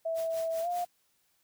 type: tone with pitch glide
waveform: sine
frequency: 655 to 706.1 Hz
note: E5 to F5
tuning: -11 to +19 cents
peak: -29 dBFS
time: 0.05-0.85 s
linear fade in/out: 10 ms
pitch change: +130 cents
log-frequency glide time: 0.61-0.68 s
type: noise with tremolo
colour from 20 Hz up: white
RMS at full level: -45 dBFS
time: 0.14-0.88 s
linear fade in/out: 50 ms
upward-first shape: triangle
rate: 5 Hz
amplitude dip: 95%
effects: white hiss -72 dBFS RMS until 1.43 s